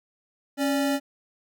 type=tone pair together; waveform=square; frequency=275.4 / 583.6 Hz; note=C#4 / D5; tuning=-11 / -11 cents; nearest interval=octave + minor second; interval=1300 cents; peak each=-24 / -29 dBFS; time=0.57-1 s; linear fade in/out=50 ms; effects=none